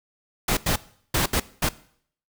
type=noise bursts at uneven times; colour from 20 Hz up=pink; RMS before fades=-22 dBFS; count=5; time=0.48-0.57 / 0.66-0.76 / 1.14-1.26 / 1.33-1.4 / 1.62-1.69 s; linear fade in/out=5 ms; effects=noise-tail reverb RT60 0.6 s tail -19 dB re dry